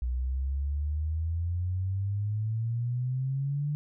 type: exponential sweep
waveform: sine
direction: up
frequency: 60.5 to 149 Hz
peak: -27 dBFS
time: 0.02-3.75 s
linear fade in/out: 0 ms
effects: none